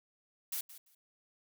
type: noise with echo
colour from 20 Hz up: blue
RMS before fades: -37 dBFS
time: 0.52-0.61 s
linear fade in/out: 5 ms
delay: 170 ms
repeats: 2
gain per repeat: -15 dB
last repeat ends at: 0.95 s
effects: none